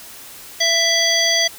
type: harmonic tone with a mistuned harmonic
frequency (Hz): 668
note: E5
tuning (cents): +23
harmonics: 1 / 3 / 5 / 7 / 9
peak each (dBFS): -23 / -20 / -19 / -20 / -21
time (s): 0.6-1.48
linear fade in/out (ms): 10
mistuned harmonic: 3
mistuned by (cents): -18
effects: white hiss -38 dBFS RMS until 1.58 s